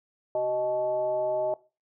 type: tone with frequency modulation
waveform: sine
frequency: 622.3 Hz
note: D#5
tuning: in tune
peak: -24 dBFS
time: 0.35-1.54 s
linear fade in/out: 2 ms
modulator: 245 Hz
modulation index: 0.6
effects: noise-tail reverb RT60 0.3 s tail -19 dB re dry